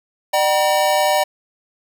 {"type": "tone cluster", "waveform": "square", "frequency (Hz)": [602, 763, 956], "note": ["D5", "G5", "A#5"], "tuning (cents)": [43, -47, 43], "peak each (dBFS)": [-18, -19, -22], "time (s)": [0.33, 1.24], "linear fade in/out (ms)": 10, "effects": []}